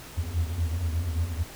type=tone cluster; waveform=triangle; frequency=79.4 / 83.4 / 88.1 Hz; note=D#2 / E2 / F2; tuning=+36 / +21 / +16 cents; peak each=-28 dBFS; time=0.17-1.44 s; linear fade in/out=20 ms; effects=pink hiss -44 dBFS RMS until 1.55 s